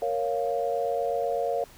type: chord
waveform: sine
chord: Bb minor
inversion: none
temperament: equal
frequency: 466.2 / 554.4 / 698.5 Hz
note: Bb4 / Db5 / F5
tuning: 0 / 0 / 0 cents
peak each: -29 dBFS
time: 0.02-1.64 s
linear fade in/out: 2 ms
effects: pink hiss -52 dBFS RMS until 1.77 s